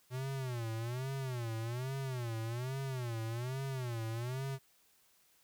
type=tone with vibrato; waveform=square; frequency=123.47 Hz; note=B2; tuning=in tune; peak=-37 dBFS; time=0.1-4.59 s; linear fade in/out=50 ms; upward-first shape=sine; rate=1.2 Hz; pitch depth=170 cents each way; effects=white hiss -69 dBFS RMS until 5.43 s